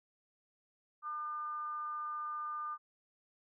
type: tone with frequency modulation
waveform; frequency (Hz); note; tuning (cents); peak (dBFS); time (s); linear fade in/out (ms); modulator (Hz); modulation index
sine; 1205; D6; +44; -37; 1.02-2.78; 50; 305; 0.3
effects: none